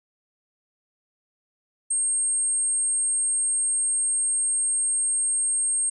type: tone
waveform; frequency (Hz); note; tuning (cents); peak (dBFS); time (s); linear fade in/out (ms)
sine; 8520; C9; +30; -20; 1.9-5.9; 10
effects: tanh soft clip ceiling -16 dBFS